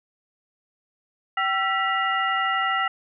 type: tone cluster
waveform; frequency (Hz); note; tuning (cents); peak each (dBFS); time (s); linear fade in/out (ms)
sine; 772 / 1344 / 1955 / 2832; G5 / E6 / B6 / F7; -27 / +33 / -18 / +23; -27 / -24 / -26 / -31; 1.37-2.88; 5
effects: none